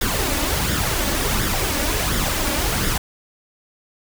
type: noise with flanger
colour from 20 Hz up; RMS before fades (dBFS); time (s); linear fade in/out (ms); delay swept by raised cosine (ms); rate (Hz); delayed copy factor
pink; -21; 0.01-2.98; 5; 0.57 to 3.57; 1.4; +0.55
effects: none